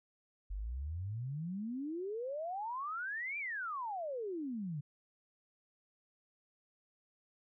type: exponential two-way sweep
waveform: sine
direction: up then down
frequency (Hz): 45.08 to 2405 to 138.3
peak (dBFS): -37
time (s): 0.5-4.81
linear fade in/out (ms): 10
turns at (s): 3.38
effects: none